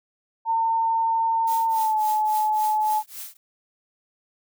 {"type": "tone with pitch glide", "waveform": "sine", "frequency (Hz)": [906, 857.6], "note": ["A#5", "A5"], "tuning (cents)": [-50, -45], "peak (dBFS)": -19, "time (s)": [0.45, 3.03], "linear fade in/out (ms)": 50, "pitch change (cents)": -95, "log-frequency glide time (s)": [1.67, 2]}
{"type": "noise with tremolo", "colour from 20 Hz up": "blue", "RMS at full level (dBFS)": -34, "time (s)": [1.47, 3.37], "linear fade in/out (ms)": 5, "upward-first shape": "triangle", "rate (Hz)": 3.6, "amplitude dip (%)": 100}
{"effects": []}